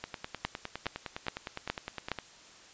two click trains, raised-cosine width 0.3 ms, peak -14 / -20 dBFS, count 5 / 22, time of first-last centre 0.45-2.117 / 0.04-2.187 s, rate 2.4 / 9.78 Hz, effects white hiss -54 dBFS RMS until 2.73 s + resampled to 16000 Hz

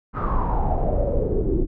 brown noise with low-pass filter sweep, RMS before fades -21 dBFS, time 0.13-1.67 s, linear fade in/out 50 ms, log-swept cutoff 1300 to 330 Hz, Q 7.3, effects none

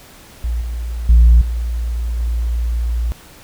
sine tone with level steps, 58.27 Hz, A#1, in tune, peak -16 / -20 / -3 / -17 / -15 dBFS, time 0.44-3.12 s, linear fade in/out 0 ms, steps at 0.61 / 1.09 / 1.41 / 2.19 s, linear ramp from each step 5 ms, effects tanh soft clip ceiling -3 dBFS + pink hiss -42 dBFS RMS until 3.43 s

